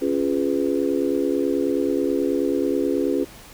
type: chord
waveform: sine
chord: C# dominant seventh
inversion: none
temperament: just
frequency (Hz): 277.2 / 346.5 / 415.8 / 498.9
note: C#4 / E#4 / G#4 / B4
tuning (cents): 0 / -14 / +2 / +17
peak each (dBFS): -23 / -24 / -25 / -27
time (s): 0.01-3.25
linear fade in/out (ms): 20
effects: pink hiss -44 dBFS RMS until 3.53 s